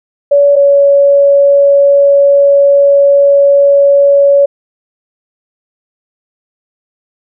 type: tone pair in turn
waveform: sine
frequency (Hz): 569 / 562.8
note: C#5 / C#5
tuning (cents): +45 / +26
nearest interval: unison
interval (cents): 19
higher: first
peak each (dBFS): -3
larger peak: neither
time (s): 0.31-0.56 / 0.56-4.46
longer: second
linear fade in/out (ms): 10
effects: none